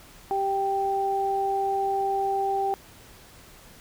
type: tone pair together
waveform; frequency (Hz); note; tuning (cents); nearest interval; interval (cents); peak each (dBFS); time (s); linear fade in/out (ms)
sine; 391.5 / 784; G4 / G5; -2 / 0; octave; 1202; -28 / -24; 0.31-2.74; 0
effects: pink hiss -50 dBFS RMS until 3.8 s